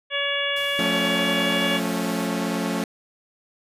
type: harmonic tone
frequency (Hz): 566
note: C#5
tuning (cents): +36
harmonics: 1 / 2 / 3 / 4 / 5 / 6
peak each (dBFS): -29 / -34 / -28 / -29 / -28 / -29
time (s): 0.1-1.81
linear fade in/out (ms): 50
type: noise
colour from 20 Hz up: white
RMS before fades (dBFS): -41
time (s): 0.56-2.27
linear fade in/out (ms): 5
type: chord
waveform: sawtooth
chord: F augmented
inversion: none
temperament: equal with one note detuned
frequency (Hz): 177.77 / 220 / 277.2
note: F3 / A3 / C#4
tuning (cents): +31 / 0 / 0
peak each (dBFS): -24 / -23 / -24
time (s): 0.79-2.84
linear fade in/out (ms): 2
effects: resampled to 32000 Hz